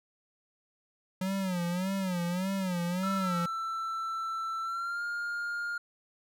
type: tone with vibrato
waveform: square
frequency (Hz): 183.5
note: F#3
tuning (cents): -14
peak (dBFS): -30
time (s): 1.21-3.46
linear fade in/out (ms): 5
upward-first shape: sine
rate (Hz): 1.7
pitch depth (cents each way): 110
type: tone with pitch glide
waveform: triangle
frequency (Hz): 1333 to 1412.3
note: E6 to F6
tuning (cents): +19 to +19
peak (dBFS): -30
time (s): 3.03-5.78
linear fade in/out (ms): 5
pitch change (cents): +100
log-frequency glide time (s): 4.62-5.03
effects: none

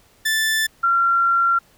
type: tone pair in turn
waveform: sawtooth / sine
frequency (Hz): 1760 / 1372.3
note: A6 / F6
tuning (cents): 0 / -31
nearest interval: major third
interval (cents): 431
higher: first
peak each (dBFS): -14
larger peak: neither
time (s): 0.25-0.67 / 0.83-1.59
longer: second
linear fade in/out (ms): 10
effects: pink hiss -55 dBFS RMS until 1.77 s

